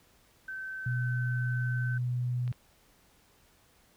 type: tone with pitch glide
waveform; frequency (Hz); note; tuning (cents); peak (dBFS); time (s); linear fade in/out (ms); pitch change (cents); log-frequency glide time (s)
sine; 1540 to 1530.2; G6 to G6; -31 to -42; -36; 0.48-1.98; 5; -11; 0.77-0.97
type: tone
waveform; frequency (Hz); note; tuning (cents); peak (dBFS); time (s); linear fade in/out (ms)
sine; 123.47; B2; 0; -28; 0.86-2.52; 5
type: clicks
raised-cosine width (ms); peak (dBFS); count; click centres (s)
0.3; -33; 2; 2.478 / 2.527
effects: pink hiss -64 dBFS RMS until 3.96 s